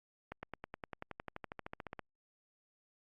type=accelerating click train; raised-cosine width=0.5 ms; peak=-27 dBFS; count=21; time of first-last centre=0.32-1.993 s; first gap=110 ms; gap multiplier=0.97; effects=Opus 48 kbps